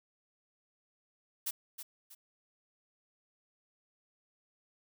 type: noise with echo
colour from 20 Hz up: blue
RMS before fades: -35 dBFS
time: 1.46-1.51 s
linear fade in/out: 10 ms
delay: 320 ms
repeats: 2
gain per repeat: -9 dB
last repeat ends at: 2.15 s
effects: none